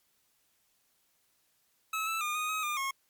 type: tone with pitch steps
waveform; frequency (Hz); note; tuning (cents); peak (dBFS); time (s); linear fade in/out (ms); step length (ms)
25% pulse; 1294 / 1319 / 1214 / 1239 / 1268 / 1205 / 1086; E6 / E6 / D#6 / D#6 / D#6 / D6 / C#6; -32 / +1 / -43 / -8 / +32 / +44 / -36; -27; 1.93-2.91; 5; 140
effects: white hiss -72 dBFS RMS until 3.09 s + MP3 96 kbps